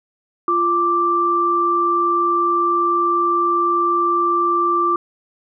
sine tone pair together, 346.5 / 1174.7 Hz, F4 / D6, -14 / 0 cents, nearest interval octave + major sixth, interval 2114 cents, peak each -21 / -15 dBFS, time 0.48-4.96 s, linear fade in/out 2 ms, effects none

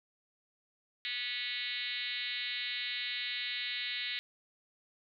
sine tone with frequency modulation, 2960 Hz, F#7, in tune, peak -34 dBFS, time 1.05-4.19 s, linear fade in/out 0 ms, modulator 250 Hz, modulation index 4.5, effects none

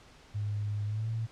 sine tone with pitch glide, 103.83 to 112.58 Hz, G#2 to A2, 0 to +40 cents, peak -30 dBFS, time 0.34-1.27 s, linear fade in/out 20 ms, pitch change +140 cents, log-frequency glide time 0.86-1.09 s, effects pink hiss -56 dBFS RMS until 1.31 s + low-pass 6000 Hz 12 dB/octave

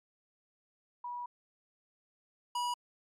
sine / square tone pair in turn, 971 / 971 Hz, B5 / B5, -30 / -30 cents, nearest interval unison, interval 0 cents, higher neither, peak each -37 / -32 dBFS, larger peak second, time 1.04-1.26 / 2.55-2.74 s, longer first, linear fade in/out 5 ms, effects low-pass 10000 Hz 12 dB/octave + MP3 96 kbps

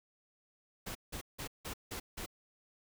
pink noise bursts, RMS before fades -42 dBFS, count 6, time 0.86-2.262 s, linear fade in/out 10 ms, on 92 ms, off 170 ms, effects none

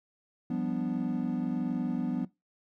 triangle chord, G dominant seventh, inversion third, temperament equal, 174.61 / 196 / 246.9 / 293.7 Hz, F3 / G3 / B3 / D4, 0 / 0 / 0 / 0 cents, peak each -33 / -34 / -29 / -34 dBFS, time 0.5-2.25 s, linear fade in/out 5 ms, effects noise-tail reverb RT60 0.2 s tail -19 dB re dry + tanh soft clip ceiling -18 dBFS

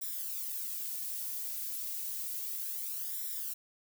violet noise with flanger, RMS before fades -38 dBFS, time 0.01-3.54 s, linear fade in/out 10 ms, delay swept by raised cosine 0.54 to 3.04 ms, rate 0.31 Hz, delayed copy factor +0.9, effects none

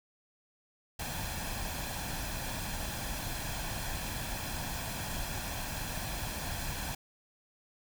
pink noise with comb filter, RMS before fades -37 dBFS, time 0.99-6.95 s, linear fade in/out 5 ms, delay 1.2 ms, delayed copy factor +0.55, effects none

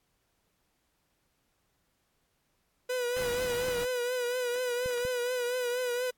45% pulse tone with vibrato, 493.9 Hz, B4, in tune, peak -29 dBFS, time 2.89-6.11 s, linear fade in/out 10 ms, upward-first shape triangle, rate 4.2 Hz, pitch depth 57 cents each way
pink noise, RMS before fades -41 dBFS, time 3.16-3.85 s, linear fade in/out 5 ms
clicks, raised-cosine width 5 ms, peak -29 dBFS, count 3, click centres 3.683 / 4.86 / 5.051 s
effects pink hiss -75 dBFS RMS until 6.17 s + AAC 64 kbps

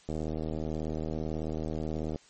click train, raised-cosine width 2 ms, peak -21 dBFS, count 163, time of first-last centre 0.09-2.159 s, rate 78.3 Hz, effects white hiss -59 dBFS RMS until 2.29 s + MP3 32 kbps

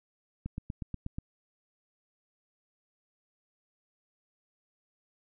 click train, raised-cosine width 5 ms, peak -23 dBFS, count 7, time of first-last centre 0.46-1.185 s, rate 8.28 Hz, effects none

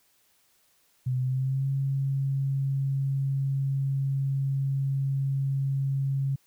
sine tone with pitch glide, 127.5 to 136.65 Hz, C3 to C#3, -44 to -24 cents, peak -24 dBFS, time 1.06-6.36 s, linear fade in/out 10 ms, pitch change +120 cents, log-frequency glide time 1.19-1.68 s, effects white hiss -66 dBFS RMS until 6.46 s

